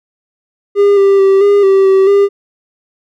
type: tone with pitch steps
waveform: triangle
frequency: 404.4 / 394.6 / 388.7 / 405.3 / 388 / 384.7 / 400.7 Hz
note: G#4 / G4 / G4 / G#4 / G4 / G4 / G4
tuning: -46 / +11 / -15 / -42 / -18 / -33 / +38 cents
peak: -3 dBFS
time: 0.75-2.29 s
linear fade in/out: 50 ms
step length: 220 ms
effects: none